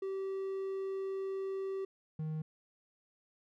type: tone pair in turn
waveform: triangle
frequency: 386.3 / 156.25 Hz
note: G4 / D#3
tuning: -25 / +8 cents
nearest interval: octave + major third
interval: 1567 cents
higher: first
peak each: -33 / -33 dBFS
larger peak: neither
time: 0.02-1.85 / 2.19-2.42 s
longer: first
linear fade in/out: 5 ms
effects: none